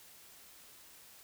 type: silence
effects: white hiss -57 dBFS RMS until 1.23 s